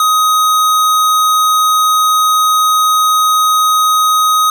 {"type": "tone", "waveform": "square", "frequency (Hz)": 1256, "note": "D#6", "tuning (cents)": 16, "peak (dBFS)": -9, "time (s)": [0, 4.5], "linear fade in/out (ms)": 2, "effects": []}